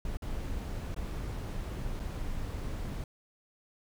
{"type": "noise with dropouts", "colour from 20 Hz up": "brown", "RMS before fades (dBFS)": -36, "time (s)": [0.05, 3.04], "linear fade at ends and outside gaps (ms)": 2, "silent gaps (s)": [[0.171, 0.221], [0.945, 0.963], [1.995, 1.999]], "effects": []}